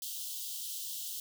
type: high-pass noise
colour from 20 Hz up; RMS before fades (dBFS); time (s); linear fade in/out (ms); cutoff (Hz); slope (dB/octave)
white; -40; 0.02-1.2; 2; 2900; 96
effects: none